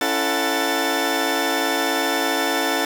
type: tone cluster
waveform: 20% pulse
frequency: 278 / 335.2 / 444.7 / 739 / 1767 Hz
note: C#4 / E4 / A4 / F#5 / A6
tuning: +5 / +29 / +18 / -2 / +7 cents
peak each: -21 dBFS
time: 0.01-2.85 s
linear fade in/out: 2 ms
effects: none